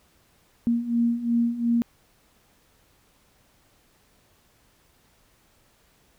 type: beating tone pair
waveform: sine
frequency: 233.1 / 235.9 Hz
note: A#3 / A#3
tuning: 0 / +21 cents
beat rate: 2.8 Hz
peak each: -26 / -22 dBFS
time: 0.67-1.82 s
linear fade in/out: 0 ms
effects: pink hiss -62 dBFS RMS until 6.18 s